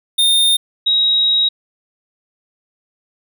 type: tone pair in turn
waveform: square / sine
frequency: 3641 / 3810 Hz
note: A#7 / A#7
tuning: -41 / +37 cents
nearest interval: minor second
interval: 78 cents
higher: second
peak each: -11 / -11 dBFS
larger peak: neither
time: 0.18-0.57 / 0.86-1.49 s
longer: second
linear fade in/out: 10 ms
effects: none